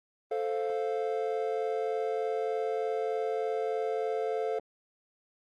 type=chord; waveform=triangle; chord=F major; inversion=first; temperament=equal; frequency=440 / 523.3 / 698.5 Hz; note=A4 / C5 / F5; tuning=0 / 0 / 0 cents; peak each=-29 / -33 / -33 dBFS; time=0.31-4.59 s; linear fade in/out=5 ms; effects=Opus 32 kbps